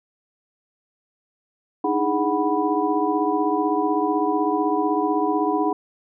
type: tone cluster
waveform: sine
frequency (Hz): 301.3 / 317.2 / 415 / 742 / 986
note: D4 / D#4 / G#4 / F#5 / B5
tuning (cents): +44 / +33 / -1 / +5 / -3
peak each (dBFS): -25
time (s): 1.84-5.73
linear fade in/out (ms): 5
effects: none